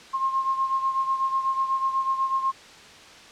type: beating tone pair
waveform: sine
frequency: 1066 / 1074.1 Hz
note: C6 / C6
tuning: +32 / +45 cents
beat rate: 8.1 Hz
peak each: -23 / -29 dBFS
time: 0.13-2.52 s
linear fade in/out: 20 ms
effects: white hiss -46 dBFS RMS until 3.31 s + low-pass 5000 Hz 12 dB/octave